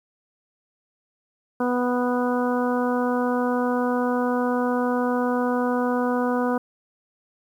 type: harmonic tone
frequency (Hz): 246.9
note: B3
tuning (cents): 0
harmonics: 1 / 2 / 3 / 4 / 5 / 6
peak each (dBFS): -23 / -25 / -30 / -30 / -33 / -34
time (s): 1.6-6.58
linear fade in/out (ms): 5
effects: 9-bit